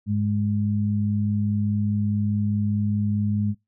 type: tone pair together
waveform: sine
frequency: 102.89 / 207.7 Hz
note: G#2 / G#3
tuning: -16 / 0 cents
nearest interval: octave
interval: 1216 cents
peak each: -23 dBFS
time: 0.06-3.55 s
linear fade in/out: 50 ms
effects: noise-tail reverb RT60 0.2 s tail -25 dB re dry